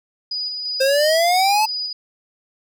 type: tone with tremolo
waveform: sine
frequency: 4941 Hz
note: D#8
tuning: 13 cents flat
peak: -22 dBFS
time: 0.31-1.93 s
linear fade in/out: 5 ms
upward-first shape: square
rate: 2.9 Hz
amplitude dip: 30%
type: exponential sweep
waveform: square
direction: up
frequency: 523.3 to 880 Hz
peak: -15 dBFS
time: 0.8-1.66 s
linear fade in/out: 10 ms
effects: none